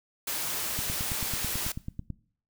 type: noise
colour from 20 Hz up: white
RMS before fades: -32 dBFS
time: 0.27-1.72 s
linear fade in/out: 5 ms
type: click train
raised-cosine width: 5 ms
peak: -22 dBFS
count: 13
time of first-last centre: 0.79-2.103 s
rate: 9.14 Hz
effects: noise-tail reverb RT60 0.5 s tail -20 dB re dry